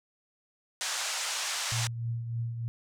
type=band-pass noise; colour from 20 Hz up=white; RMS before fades=-33 dBFS; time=0.81-1.87 s; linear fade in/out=0 ms; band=650 to 7900 Hz; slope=24 dB/octave
type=tone with tremolo; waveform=sine; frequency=116.54 Hz; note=A#2; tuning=in tune; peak=-28 dBFS; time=1.72-2.68 s; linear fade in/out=0 ms; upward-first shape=triangle; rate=3.3 Hz; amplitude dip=55%
effects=none